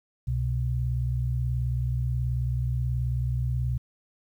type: tone pair together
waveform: sine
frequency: 66 / 124.59 Hz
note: C2 / B2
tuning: +16 / +16 cents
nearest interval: major seventh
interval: 1100 cents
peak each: -28 / -26 dBFS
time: 0.27-3.78 s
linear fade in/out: 10 ms
effects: 10-bit